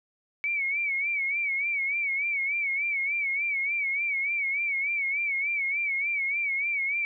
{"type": "tone with vibrato", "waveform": "sine", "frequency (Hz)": 2259, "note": "C#7", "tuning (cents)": 32, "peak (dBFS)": -25, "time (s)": [0.44, 7.05], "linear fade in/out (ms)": 0, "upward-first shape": "sine", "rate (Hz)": 3.4, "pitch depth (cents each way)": 90, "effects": []}